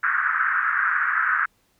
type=band-pass noise; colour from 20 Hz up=pink; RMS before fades=-22 dBFS; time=0.03-1.46 s; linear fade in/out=10 ms; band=1300 to 1700 Hz; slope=48 dB/octave; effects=pink hiss -65 dBFS RMS until 1.79 s